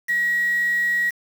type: tone with quantisation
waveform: sine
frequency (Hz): 1909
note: A#6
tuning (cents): +41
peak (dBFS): -18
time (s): 0.08-1.11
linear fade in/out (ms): 20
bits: 6
effects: none